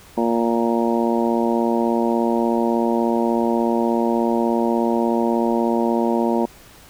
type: harmonic tone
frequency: 116.54 Hz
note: A#2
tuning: in tune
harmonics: 2 / 3 / 4 / 5 / 6 / 7 / 8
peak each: -20 / -22 / -26 / -26 / -28 / -31 / -26 dBFS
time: 0.17-6.46 s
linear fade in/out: 10 ms
effects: pink hiss -46 dBFS RMS until 6.89 s